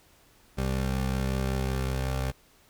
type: tone pair together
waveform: 20% pulse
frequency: 65.41 / 195.79 Hz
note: C2 / G3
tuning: 0 / -2 cents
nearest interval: octave + perfect fifth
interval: 1898 cents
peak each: -22 / -32 dBFS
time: 0.57-2.32 s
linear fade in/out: 20 ms
effects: pink hiss -60 dBFS RMS until 2.69 s